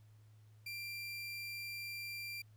30% pulse tone, 2369 Hz, D7, 14 cents sharp, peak -40 dBFS, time 0.66-2.42 s, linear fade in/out 5 ms, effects added 107 Hz sine -59 dBFS peak until 2.56 s + pink hiss -75 dBFS RMS until 2.56 s

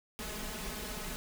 pink noise with comb filter, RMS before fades -40 dBFS, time 0.19-1.16 s, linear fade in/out 0 ms, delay 4.7 ms, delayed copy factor +0.95, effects none

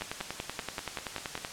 two click trains, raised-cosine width 0.3 ms, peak -17 / -21 dBFS, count 16 / 8, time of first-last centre 0.02-1.449 / 0.01-1.377 s, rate 10.5 / 5.12 Hz, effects white hiss -42 dBFS RMS until 1.52 s + low-pass 8000 Hz 12 dB/octave

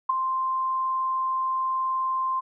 sine tone with ADSR envelope, 1046.5 Hz, C6, in tune, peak -15 dBFS, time 0.09-2.41 s, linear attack 9 ms, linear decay 8 ms, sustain -8 dB, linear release 22 ms, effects none

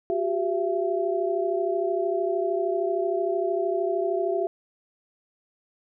sine tone cluster, 363.4 / 396.5 / 674 Hz, F#4 / G4 / E5, -31 / +20 / +38 cents, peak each -27 dBFS, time 0.1-4.47 s, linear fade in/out 0 ms, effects none

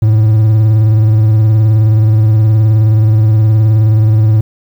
triangle tone with vibrato, 108.8 Hz, A2, 19 cents flat, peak -3 dBFS, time 0.02-4.41 s, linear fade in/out 5 ms, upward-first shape sine, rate 19 Hz, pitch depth 45 cents each way, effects 7-bit

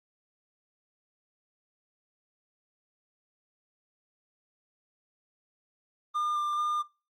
triangle tone with vibrato, 1200 Hz, D6, 37 cents sharp, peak -25 dBFS, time 6.14-6.83 s, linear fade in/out 20 ms, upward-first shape square, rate 2.3 Hz, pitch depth 10 cents each way, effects noise-tail reverb RT60 0.3 s tail -20 dB re dry + Opus 24 kbps

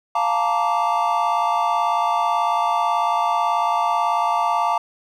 triangle chord, Bb major seventh, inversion second, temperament just, 699.2 / 874.1 / 932.3 / 1165.4 Hz, F5 / A5 / Bb5 / D6, +2 / -12 / 0 / -14 cents, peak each -21 dBFS, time 0.15-4.78 s, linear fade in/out 5 ms, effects none

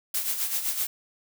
blue noise with tremolo, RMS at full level -26 dBFS, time 0.14-0.87 s, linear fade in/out 5 ms, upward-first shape sine, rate 7.8 Hz, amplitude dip 60%, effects none

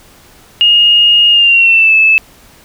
sine tone with pitch glide, 2853 to 2616 Hz, F7 to E7, +36 to -14 cents, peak -4 dBFS, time 0.61-2.18 s, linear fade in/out 0 ms, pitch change -150 cents, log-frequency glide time 1.3-1.94 s, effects pink hiss -42 dBFS RMS until 2.64 s

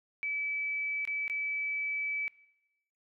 sine tone with dropouts, 2300 Hz, D7, 37 cents flat, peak -31 dBFS, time 0.23-2.28 s, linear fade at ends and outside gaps 0 ms, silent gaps 1.052-1.075 / 1.28-1.298 s, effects noise-tail reverb RT60 0.9 s tail -21 dB re dry

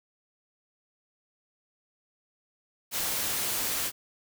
white noise, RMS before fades -30 dBFS, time 2.91-3.92 s, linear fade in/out 50 ms, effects none

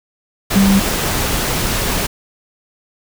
sine tone in noise, 196.2 Hz, G3, 2 cents sharp, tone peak -9 dBFS, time 0.55-0.8 s, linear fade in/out 10 ms, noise pink, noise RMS -18 dBFS, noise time 0.5-2.07 s, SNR +6 dB, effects none

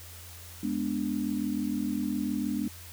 sine chord, G# diminished, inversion none, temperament equal, 207.7 / 246.9 / 293.7 Hz, G#3 / B3 / D4, 0 / 0 / 0 cents, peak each -32 dBFS, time 0.63-2.68 s, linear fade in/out 5 ms, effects added 86 Hz sine -47 dBFS peak until 2.92 s + white hiss -48 dBFS RMS until 2.92 s

